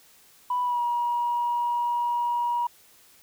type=tone with pitch glide; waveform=sine; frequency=987.8 to 956.9 Hz; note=B5 to A#5; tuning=0 to +45 cents; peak=-22 dBFS; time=0.5-2.67 s; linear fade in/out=5 ms; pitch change=-55 cents; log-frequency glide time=0.63-0.81 s; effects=tanh soft clip ceiling -18 dBFS + white hiss -56 dBFS RMS until 3.22 s